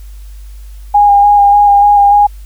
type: tone with vibrato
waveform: sine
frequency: 815 Hz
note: G#5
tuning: 33 cents flat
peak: -3 dBFS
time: 0.94-2.27 s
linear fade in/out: 10 ms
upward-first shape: square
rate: 3.4 Hz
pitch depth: 15 cents each way
effects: added 50 Hz sine -27 dBFS peak until 2.45 s + white hiss -47 dBFS RMS until 2.45 s

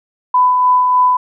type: tone with tremolo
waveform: sine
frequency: 1000 Hz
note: B5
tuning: 21 cents sharp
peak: -7 dBFS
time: 0.34-1.17 s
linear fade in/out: 5 ms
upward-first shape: sine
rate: 3.3 Hz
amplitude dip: 30%
effects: none

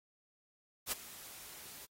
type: noise with ADSR envelope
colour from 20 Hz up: white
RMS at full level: -34 dBFS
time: 0.86-1.86 s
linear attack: 58 ms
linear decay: 17 ms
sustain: -17 dB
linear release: 13 ms
effects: AAC 48 kbps

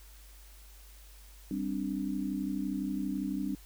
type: chord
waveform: sine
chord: G suspended fourth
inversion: none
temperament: equal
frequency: 196 / 261.6 / 293.7 Hz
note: G3 / C4 / D4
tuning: 0 / 0 / 0 cents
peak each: -35 / -36 / -35 dBFS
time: 1.51-3.55 s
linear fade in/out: 2 ms
effects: added 50 Hz sine -51 dBFS peak until 3.65 s + white hiss -58 dBFS RMS until 3.65 s

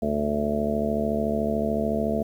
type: harmonic tone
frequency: 73.7 Hz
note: D2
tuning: 7 cents sharp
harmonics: 1 / 2 / 3 / 4 / 5 / 6 / 7 / 8 / 9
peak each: -35 / -38 / -26 / -38 / -34 / -30 / -38 / -33 / -28 dBFS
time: 0.02-2.23 s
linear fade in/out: 5 ms
effects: 9-bit

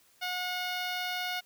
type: tone with notch filter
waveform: 10% pulse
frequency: 725 Hz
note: F#5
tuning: 35 cents flat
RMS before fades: -34 dBFS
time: 0.21-1.41 s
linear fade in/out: 20 ms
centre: 9500 Hz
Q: 1.3
effects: white hiss -64 dBFS RMS until 1.45 s

